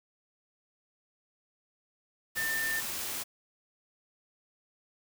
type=tone in noise; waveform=sine; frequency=1794 Hz; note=A6; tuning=33 cents sharp; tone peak=-30 dBFS; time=2.36-2.81 s; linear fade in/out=20 ms; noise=white; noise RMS=-36 dBFS; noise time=2.35-3.24 s; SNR=+3 dB; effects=none